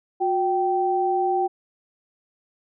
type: tone pair together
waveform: sine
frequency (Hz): 362.5 / 777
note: F#4 / G5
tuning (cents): -35 / -16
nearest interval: octave + minor second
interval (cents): 1319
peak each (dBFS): -23 / -21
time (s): 0.2-1.48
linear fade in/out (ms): 20
effects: none